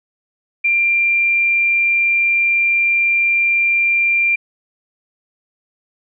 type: tone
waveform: sine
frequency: 2378 Hz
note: D7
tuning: 21 cents sharp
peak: -12 dBFS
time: 0.64-4.36 s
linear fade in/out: 10 ms
effects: none